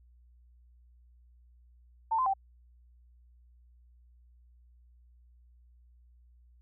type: tone with pitch steps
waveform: sine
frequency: 896 / 1031 / 778 Hz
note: A5 / C6 / G5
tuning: +31 / -26 / -13 cents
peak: -25 dBFS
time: 2.11-2.338 s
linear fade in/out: 10 ms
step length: 76 ms
effects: added 60 Hz sine -57 dBFS peak until 6.61 s